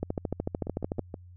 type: two click trains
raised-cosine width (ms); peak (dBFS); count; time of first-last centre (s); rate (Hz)
2; -16 / -22; 14 / 4; 0.03-0.993 / 0.67-1.142; 13.5 / 6.36
effects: added 89 Hz sine -47 dBFS peak until 1.36 s